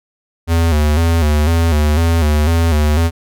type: tone with vibrato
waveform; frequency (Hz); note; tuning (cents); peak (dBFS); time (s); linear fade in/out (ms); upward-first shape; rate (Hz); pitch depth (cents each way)
square; 79.1; D#2; +29; -11; 0.47-3.11; 50; square; 2; 89
effects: none